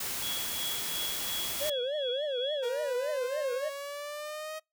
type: noise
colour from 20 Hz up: white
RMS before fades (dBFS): -35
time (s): 0-1.7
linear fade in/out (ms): 5
type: tone with tremolo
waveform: sine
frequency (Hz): 3347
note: G#7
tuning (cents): +13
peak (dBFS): -33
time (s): 0.22-2.69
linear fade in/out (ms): 10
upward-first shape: triangle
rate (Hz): 2.8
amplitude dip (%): 70
type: tone with vibrato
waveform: triangle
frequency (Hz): 544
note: C#5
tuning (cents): -33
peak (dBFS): -28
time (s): 1.6-3.7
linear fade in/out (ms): 20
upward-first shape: triangle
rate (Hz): 3.5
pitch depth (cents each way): 230
type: linear sweep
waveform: sawtooth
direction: up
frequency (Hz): 466.4 to 630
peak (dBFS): -33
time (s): 2.62-4.6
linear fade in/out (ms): 20
effects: noise-tail reverb RT60 0.2 s tail -26 dB re dry